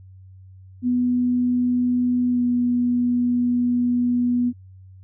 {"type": "tone with pitch glide", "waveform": "sine", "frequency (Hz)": [246.9, 244.1], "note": ["B3", "B3"], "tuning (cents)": [0, -20], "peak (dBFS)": -17, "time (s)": [0.82, 4.53], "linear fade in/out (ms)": 50, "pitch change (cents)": -20, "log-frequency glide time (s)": [2.3, 2.42], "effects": ["added 94 Hz sine -42 dBFS peak until 5.03 s"]}